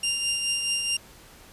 20% pulse tone with tremolo, 2794 Hz, F7, in tune, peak -18 dBFS, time 0.03-0.97 s, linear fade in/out 5 ms, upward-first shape triangle, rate 4.7 Hz, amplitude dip 45%, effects pink hiss -50 dBFS RMS until 1.52 s + resampled to 32000 Hz

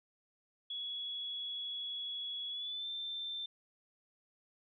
sine tone with pitch glide, 3367 to 3561 Hz, G#7 to A7, +23 to +20 cents, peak -38 dBFS, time 0.7-3.46 s, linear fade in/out 5 ms, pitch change +97 cents, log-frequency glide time 2.5-2.87 s, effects none

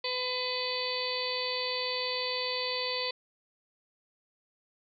harmonic tone with a mistuned harmonic, 503 Hz, B4, 32 cents sharp, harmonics 1 / 2 / 4 / 5 / 6 / 7 / 8 / 9, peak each -36 / -39 / -40 / -40 / -44 / -40 / -39 / -35 dBFS, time 0.04-3.11 s, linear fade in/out 5 ms, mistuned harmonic 7, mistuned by -17 cents, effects none

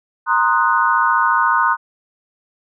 sine chord, C half-diminished seventh, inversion third, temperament equal, 932.3 / 1046.5 / 1244.5 / 1480 Hz, Bb5 / C6 / Eb6 / Gb6, 0 / 0 / 0 / 0 cents, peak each -18 dBFS, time 0.26-1.77 s, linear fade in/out 50 ms, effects none

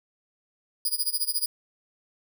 5% pulse tone with tremolo, 4916 Hz, D#8, 22 cents flat, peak -15 dBFS, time 0.85-1.46 s, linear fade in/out 2 ms, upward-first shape sine, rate 14 Hz, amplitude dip 90%, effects none

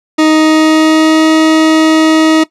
40% pulse tone with pitch glide, 312.3 to 316.5 Hz, D#4 to D#4, +7 to +30 cents, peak -4 dBFS, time 0.18-2.44 s, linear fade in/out 10 ms, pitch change +23 cents, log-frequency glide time 0.29-1.29 s, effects noise-tail reverb RT60 0.1 s tail -17 dB re dry + low-pass 7000 Hz 12 dB/octave

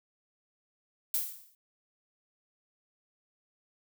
violet noise with exponential decay, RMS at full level -27 dBFS, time 1.14-1.55 s, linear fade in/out 2 ms, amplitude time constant 87 ms, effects none

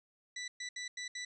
20% pulse tone bursts at uneven times, 1975.5 Hz, B6, in tune, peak -34 dBFS, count 5, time 0.36-0.48 / 0.6-0.69 / 0.76-0.88 / 0.97-1.08 / 1.15-1.25 s, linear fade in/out 5 ms, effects resampled to 22050 Hz

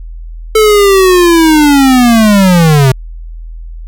square linear sweep, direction down, 440 to 127.1 Hz, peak -4 dBFS, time 0.55-2.92 s, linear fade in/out 5 ms, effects added 41 Hz sine -22 dBFS peak until 3.87 s

